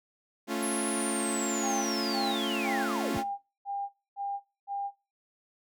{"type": "chord", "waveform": "sawtooth", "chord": "A augmented", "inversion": "none", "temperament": "equal", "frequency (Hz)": [220, 277.2, 349.2], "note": ["A3", "C#4", "E#4"], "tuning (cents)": [0, 0, 0], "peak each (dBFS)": -30, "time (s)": [0.47, 3.24], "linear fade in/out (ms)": 50}
{"type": "linear sweep", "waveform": "sine", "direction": "down", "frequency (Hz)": [11175, 30.87], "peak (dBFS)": -33, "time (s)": [0.62, 3.18], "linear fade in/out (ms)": 10}
{"type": "tone bursts", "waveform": "sine", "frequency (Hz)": 800, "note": "G5", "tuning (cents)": 35, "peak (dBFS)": -31, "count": 7, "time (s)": [1.61, 4.91], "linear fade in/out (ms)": 50, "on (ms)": 240, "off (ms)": 270}
{"effects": ["noise-tail reverb RT60 0.3 s tail -19 dB re dry"]}